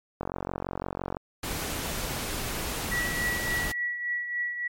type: click train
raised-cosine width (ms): 1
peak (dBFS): -17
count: 45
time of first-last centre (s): 0.21-1.169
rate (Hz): 45.9
type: noise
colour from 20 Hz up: pink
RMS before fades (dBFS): -32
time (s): 1.43-3.72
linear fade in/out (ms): 5
type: tone with tremolo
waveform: sine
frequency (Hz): 1937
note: B6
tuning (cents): -34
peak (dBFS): -25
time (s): 2.91-4.68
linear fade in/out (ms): 10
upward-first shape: triangle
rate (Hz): 3.5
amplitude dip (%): 60
effects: MP3 64 kbps